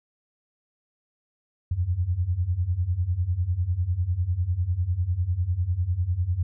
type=beating tone pair; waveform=sine; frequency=83 / 93 Hz; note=E2 / F#2; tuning=+12 / +9 cents; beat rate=10 Hz; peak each=-27 / -24 dBFS; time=1.71-6.43 s; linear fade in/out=5 ms; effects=none

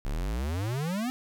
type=exponential sweep; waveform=square; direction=up; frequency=32 to 262.6 Hz; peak=-29 dBFS; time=0.05-1.1 s; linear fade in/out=0 ms; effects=11-bit

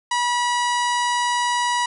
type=harmonic tone; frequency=970 Hz; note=B5; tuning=31 cents flat; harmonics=1 / 2 / 3 / 4 / 5 / 6 / 7 / 8 / 9 / 10; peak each=-20 / -26 / -30 / -32 / -34 / -36 / -37 / -38 / -39 / -40 dBFS; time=0.11-1.86 s; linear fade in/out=5 ms; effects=none

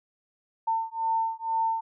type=beating tone pair; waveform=sine; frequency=900 / 902.1 Hz; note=A5 / A5; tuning=+39 / +43 cents; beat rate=2.1 Hz; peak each=-28 dBFS; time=0.67-1.81 s; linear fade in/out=10 ms; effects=none

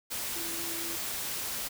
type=tone in noise; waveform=sine; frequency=334.1 Hz; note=E4; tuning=23 cents sharp; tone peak=-42 dBFS; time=0.35-0.97 s; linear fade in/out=20 ms; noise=white; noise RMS=-35 dBFS; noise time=0.1-1.69 s; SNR=-10 dB; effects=none

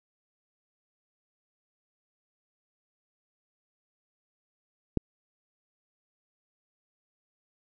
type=click; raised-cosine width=3 ms; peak=-11 dBFS; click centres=4.973 s; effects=none

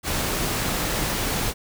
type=noise; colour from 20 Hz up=pink; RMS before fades=-25 dBFS; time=0.03-1.54 s; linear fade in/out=50 ms; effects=none

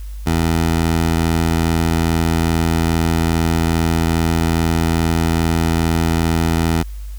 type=tone; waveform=15% pulse; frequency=82.41 Hz; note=E2; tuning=in tune; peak=-8 dBFS; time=0.26-6.83 s; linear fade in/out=10 ms; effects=added 50 Hz sine -26 dBFS peak until 7.18 s + white hiss -48 dBFS RMS until 7.18 s

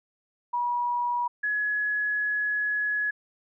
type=tone pair in turn; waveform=sine; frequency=966 / 1688.8 Hz; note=B5 / G#6; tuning=-39 / +29 cents; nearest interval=minor seventh; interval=968 cents; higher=second; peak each=-24 dBFS; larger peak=neither; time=0.53-1.28 / 1.43-3.11 s; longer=second; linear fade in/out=10 ms; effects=none

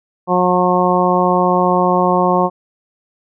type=harmonic tone; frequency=180.5 Hz; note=F#3; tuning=43 cents flat; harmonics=1 / 2 / 3 / 4 / 5 / 6; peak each=-18 / -18 / -18 / -18 / -18 / -18 dBFS; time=0.27-2.5 s; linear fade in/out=50 ms; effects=none

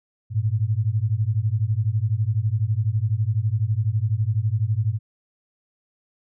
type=beating tone pair; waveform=sine; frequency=102.4 / 114.4 Hz; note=G#2 / A#2; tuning=-24 / -32 cents; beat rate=12 Hz; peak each=-22 dBFS; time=0.3-4.99 s; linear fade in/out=50 ms; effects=none

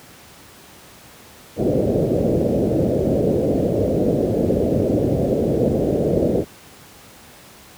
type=low-pass noise; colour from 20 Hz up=white; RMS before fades=-18 dBFS; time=1.56-6.45 s; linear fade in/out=50 ms; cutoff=580 Hz; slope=48 dB/octave; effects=pink hiss -44 dBFS RMS until 7.77 s + high-pass 80 Hz 12 dB/octave

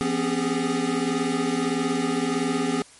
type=tone cluster; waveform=square; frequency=171.2 / 249.7 / 271.3 / 401.9 / 417.6 Hz; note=F3 / B3 / C#4 / G4 / G#4; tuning=-34 / +19 / -37 / +43 / +10 cents; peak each=-33 / -27 / -28 / -32 / -31 dBFS; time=0.01-2.82 s; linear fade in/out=0 ms; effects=white hiss -50 dBFS RMS until 2.99 s + MP3 48 kbps

